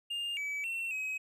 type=tone with pitch steps; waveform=triangle; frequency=2812 / 2289 / 2708 / 2541 Hz; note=F7 / D7 / E7 / D#7; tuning=+11 / -45 / +46 / +36 cents; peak=-32 dBFS; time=0.1-1.18 s; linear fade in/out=10 ms; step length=270 ms; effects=none